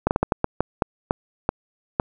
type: slowing click train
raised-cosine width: 1 ms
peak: -4 dBFS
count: 11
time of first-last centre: 0.07-1.999 s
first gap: 39 ms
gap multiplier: 1.33
effects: none